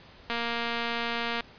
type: click train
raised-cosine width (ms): 0.3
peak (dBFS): -15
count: 260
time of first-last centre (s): 0.3-1.407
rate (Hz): 234
effects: pink hiss -52 dBFS RMS until 1.58 s + resampled to 11025 Hz